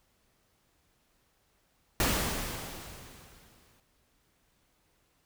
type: noise with exponential decay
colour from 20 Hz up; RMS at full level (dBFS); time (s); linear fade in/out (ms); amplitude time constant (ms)
pink; -26; 2-3.8; 1; 390
effects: pink hiss -71 dBFS RMS until 5.25 s